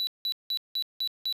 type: tone bursts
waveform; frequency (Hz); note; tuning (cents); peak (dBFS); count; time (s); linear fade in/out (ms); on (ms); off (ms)
triangle; 3951; B7; 0; -25; 6; 0-1.326; 0; 71; 180
effects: none